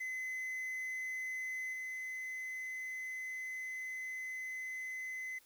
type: tone with level steps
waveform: triangle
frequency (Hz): 2036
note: C7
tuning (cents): -48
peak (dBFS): -36 / -38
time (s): 0-5.39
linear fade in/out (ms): 10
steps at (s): 1.73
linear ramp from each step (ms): 2
effects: white hiss -66 dBFS RMS until 5.45 s